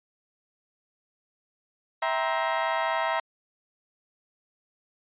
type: chord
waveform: 30% pulse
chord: C dominant seventh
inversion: first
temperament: just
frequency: 654.1 / 784.9 / 941.9 / 1046.5 Hz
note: E5 / G5 / Bb5 / C6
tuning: -14 / +2 / +18 / 0 cents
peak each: -26 / -30 / -26 / -30 dBFS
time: 2.02-3.2 s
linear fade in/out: 5 ms
effects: resampled to 8000 Hz